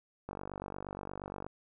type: click train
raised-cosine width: 1 ms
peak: -26 dBFS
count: 58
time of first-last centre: 0.29-1.465 s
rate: 48.5 Hz
effects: none